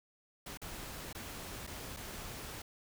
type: noise with dropouts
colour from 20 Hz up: pink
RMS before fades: -45 dBFS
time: 0.46-2.62 s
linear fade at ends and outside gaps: 5 ms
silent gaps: 0.574-0.616 / 1.129-1.148 / 1.668-1.673 / 1.965-1.969 s
effects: none